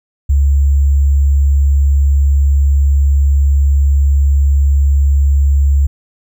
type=tone with sample-and-hold; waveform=sine; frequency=70 Hz; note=C#2; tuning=18 cents sharp; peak=-7 dBFS; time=0.29-5.87 s; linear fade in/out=10 ms; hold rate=7350 Hz; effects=none